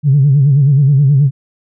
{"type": "tone with vibrato", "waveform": "sine", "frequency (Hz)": 140, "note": "C#3", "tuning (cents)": 18, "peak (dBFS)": -5, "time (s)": [0.03, 1.31], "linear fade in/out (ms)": 50, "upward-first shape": "sine", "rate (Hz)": 9.4, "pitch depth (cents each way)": 110, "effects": ["tanh soft clip ceiling -1 dBFS"]}